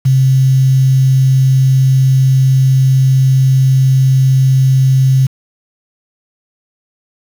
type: tone with quantisation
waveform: sine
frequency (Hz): 132.2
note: C3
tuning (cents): +18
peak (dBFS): -6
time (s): 0.05-5.27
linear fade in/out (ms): 10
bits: 5
effects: none